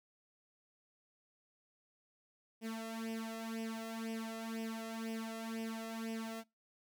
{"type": "tone with flanger", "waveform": "sawtooth", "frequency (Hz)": 224.8, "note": "A3", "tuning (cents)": 37, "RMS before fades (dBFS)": -42, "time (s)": [2.61, 6.44], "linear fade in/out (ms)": 50, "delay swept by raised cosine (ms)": [0.36, 1.56], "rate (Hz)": 2, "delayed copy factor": 0.8, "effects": ["noise-tail reverb RT60 0.2 s tail -23 dB re dry"]}